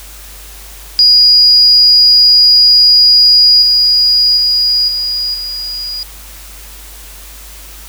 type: tone with level steps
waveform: sine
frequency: 4889 Hz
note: D#8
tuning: 31 cents flat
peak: -3 / -6 / -8 / -13 / -18 dBFS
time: 0.99-6.03 s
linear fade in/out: 0 ms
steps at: 3.62 / 4.37 / 4.88 / 5.34 s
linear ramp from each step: 2 ms
effects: added 50 Hz sine -33 dBFS peak until 7.88 s + white hiss -34 dBFS RMS until 7.88 s